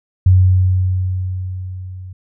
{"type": "tone with level ramp", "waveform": "sine", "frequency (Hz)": 92.5, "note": "F#2", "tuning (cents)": 0, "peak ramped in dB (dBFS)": [-5, -29], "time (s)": [0.26, 2.13], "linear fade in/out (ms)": 5, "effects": []}